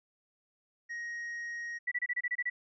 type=tone; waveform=triangle; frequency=1880 Hz; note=A#6; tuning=14 cents sharp; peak=-35 dBFS; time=0.89-1.79 s; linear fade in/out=20 ms
type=tone bursts; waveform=sine; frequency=1957 Hz; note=B6; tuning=16 cents flat; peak=-29 dBFS; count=9; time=1.87-2.5 s; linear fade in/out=10 ms; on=46 ms; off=27 ms
effects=resampled to 16000 Hz